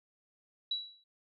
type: tone with exponential decay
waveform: sine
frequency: 3914 Hz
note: B7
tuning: 16 cents flat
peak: -28 dBFS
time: 0.71-1.04 s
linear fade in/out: 5 ms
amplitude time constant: 70 ms
effects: MP3 96 kbps